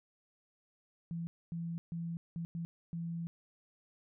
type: tone bursts at uneven times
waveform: sine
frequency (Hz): 168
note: E3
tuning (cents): +33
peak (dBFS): -36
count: 6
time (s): 1.11-1.27 / 1.52-1.78 / 1.92-2.17 / 2.36-2.45 / 2.55-2.65 / 2.93-3.27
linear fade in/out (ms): 0
effects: none